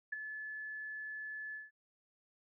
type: tone with ADSR envelope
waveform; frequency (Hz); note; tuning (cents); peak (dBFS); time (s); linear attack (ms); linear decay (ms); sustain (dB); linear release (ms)
sine; 1726; A6; -34; -33; 0.12-1.71; 9; 14; -8; 170
effects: none